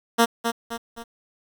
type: tone with echo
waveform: 10% pulse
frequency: 232 Hz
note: A#3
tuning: 8 cents flat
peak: -6 dBFS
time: 0.18-0.26 s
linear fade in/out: 20 ms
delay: 260 ms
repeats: 3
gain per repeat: -7 dB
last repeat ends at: 1.04 s
effects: 8-bit